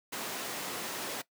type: high-pass noise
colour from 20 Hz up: pink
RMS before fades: -38 dBFS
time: 0.12-1.22 s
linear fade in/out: 10 ms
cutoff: 310 Hz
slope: 12 dB/octave
effects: noise-tail reverb RT60 0.1 s tail -18 dB re dry